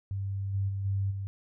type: tone with level steps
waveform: sine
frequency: 98.1 Hz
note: G2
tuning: 2 cents sharp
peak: -30 / -26 / -30 / -26 / -32 dBFS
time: 0.11-1.27 s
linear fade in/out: 0 ms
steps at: 0.53 / 0.68 / 0.84 / 1.1 s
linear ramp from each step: 20 ms
effects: none